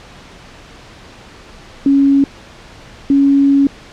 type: tone pair in turn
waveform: sine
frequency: 277.2 / 278.3 Hz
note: C#4 / C#4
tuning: 0 / +7 cents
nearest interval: unison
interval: 7 cents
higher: second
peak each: -7 dBFS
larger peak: neither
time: 1.86-2.24 / 3.1-3.67 s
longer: second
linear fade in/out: 2 ms
effects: pink hiss -38 dBFS RMS until 3.92 s + low-pass 5000 Hz 12 dB/octave